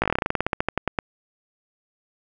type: slowing click train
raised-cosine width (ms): 0.5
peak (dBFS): -6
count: 20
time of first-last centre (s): 0.02-0.988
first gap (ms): 17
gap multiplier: 1.11
effects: none